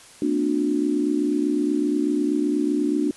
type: tone cluster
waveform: sine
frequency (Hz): 227.5 / 255.6 / 295.6 / 360.4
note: A#3 / C4 / D4 / F#4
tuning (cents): -42 / -40 / +11 / -45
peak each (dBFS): -28 / -28 / -21 / -27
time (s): 0.22-3.11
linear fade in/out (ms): 2
effects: white hiss -47 dBFS RMS until 3.16 s + resampled to 24000 Hz